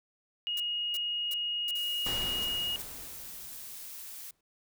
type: tone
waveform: sine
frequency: 2874 Hz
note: F7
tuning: 49 cents sharp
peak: -30 dBFS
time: 0.47-2.76 s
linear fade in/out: 0 ms
type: noise bursts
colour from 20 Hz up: blue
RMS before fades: -40 dBFS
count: 7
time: 0.57-2.82 s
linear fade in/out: 2 ms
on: 30 ms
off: 340 ms
type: noise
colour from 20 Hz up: blue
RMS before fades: -44 dBFS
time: 1.75-4.31 s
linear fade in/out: 5 ms
type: noise with exponential decay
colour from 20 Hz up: pink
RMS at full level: -36 dBFS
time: 2.06-4.41 s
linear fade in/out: 5 ms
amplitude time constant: 510 ms
effects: none